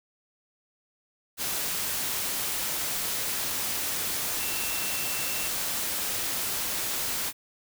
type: tone in noise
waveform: sine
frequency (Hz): 2690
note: E7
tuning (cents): +34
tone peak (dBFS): -38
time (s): 4.38-5.51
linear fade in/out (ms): 50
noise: white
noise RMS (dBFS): -30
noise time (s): 1.37-7.33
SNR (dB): -11
effects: none